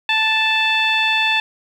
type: tone with low-pass filter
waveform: 15% pulse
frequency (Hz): 879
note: A5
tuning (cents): -2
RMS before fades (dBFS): -17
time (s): 0.09-1.4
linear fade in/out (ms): 2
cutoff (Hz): 3200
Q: 3
effects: 8-bit